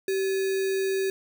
sine tone with sample-and-hold, 385.1 Hz, G4, 31 cents flat, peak -23 dBFS, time 0.08-1.1 s, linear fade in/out 2 ms, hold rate 2100 Hz, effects none

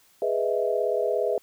sine chord, E major seventh, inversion first, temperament equal, 415.3 / 493.9 / 622.3 / 659.3 Hz, G#4 / B4 / D#5 / E5, 0 / 0 / 0 / 0 cents, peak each -27 / -27 / -29 / -28 dBFS, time 0.22-1.38 s, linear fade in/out 2 ms, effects white hiss -60 dBFS RMS until 1.42 s

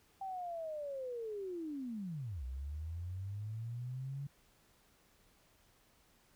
sine linear two-way sweep, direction down then up, 784 to 61.4 to 142.4 Hz, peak -39 dBFS, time 0.21-4.27 s, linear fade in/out 5 ms, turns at 2.44 s, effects pink hiss -69 dBFS RMS until 6.35 s

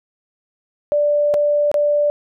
sine tone with dropouts, 587.3 Hz, D5, in tune, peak -13 dBFS, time 0.92-2.1 s, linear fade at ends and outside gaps 0 ms, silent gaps 1.339-1.342 / 1.715-1.742 s, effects none

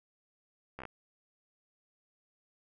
slowing click train, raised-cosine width 0.5 ms, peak -27 dBFS, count 5, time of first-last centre 0.79-0.853 s, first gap 14 ms, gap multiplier 1.08, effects none

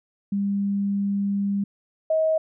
sine tone pair in turn, 200 / 635 Hz, G3 / D#5, +35 / +35 cents, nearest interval octave + minor sixth, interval 2000 cents, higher second, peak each -21 / -18 dBFS, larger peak second, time 0.32-1.64 / 2.1-2.38 s, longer first, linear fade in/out 5 ms, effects none

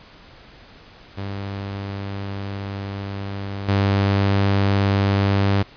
sawtooth tone with level steps, 99.1 Hz, G2, 19 cents sharp, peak -23 / -12 dBFS, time 1.17-5.63 s, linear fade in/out 10 ms, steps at 3.68 s, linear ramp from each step 10 ms, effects pink hiss -46 dBFS RMS until 5.76 s + resampled to 11025 Hz

